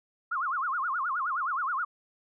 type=tone with vibrato; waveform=sine; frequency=1233 Hz; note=D#6; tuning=16 cents flat; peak=-27 dBFS; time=0.31-1.85 s; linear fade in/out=10 ms; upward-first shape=sine; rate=9.5 Hz; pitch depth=290 cents each way; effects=none